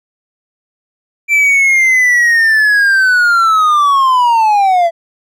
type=linear sweep; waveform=triangle; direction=down; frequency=2349 to 659.3 Hz; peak=-5 dBFS; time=1.28-4.91 s; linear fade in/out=50 ms; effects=none